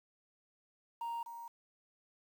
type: tone with echo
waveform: sine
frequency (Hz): 932.3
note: A#5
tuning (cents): 0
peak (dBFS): -34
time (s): 1.01-1.23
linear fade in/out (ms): 5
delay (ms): 250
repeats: 1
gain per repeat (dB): -10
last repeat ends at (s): 1.48
effects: tanh soft clip ceiling -36 dBFS + 10-bit